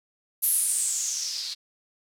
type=noise with low-pass filter sweep; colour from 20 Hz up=violet; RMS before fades=-27 dBFS; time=0.42-1.55 s; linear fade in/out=20 ms; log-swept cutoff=12000 to 4200 Hz; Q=5.9; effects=none